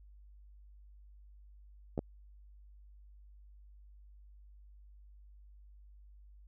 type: clicks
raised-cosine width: 2 ms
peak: -21 dBFS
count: 2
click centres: 1.978 / 1.991 s
effects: added 50 Hz sine -54 dBFS peak until 6.47 s